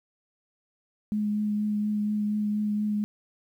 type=tone with vibrato; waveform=sine; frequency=209.8 Hz; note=G#3; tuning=18 cents sharp; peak=-24 dBFS; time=1.12-3.04 s; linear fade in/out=0 ms; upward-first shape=triangle; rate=4.2 Hz; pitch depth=16 cents each way; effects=10-bit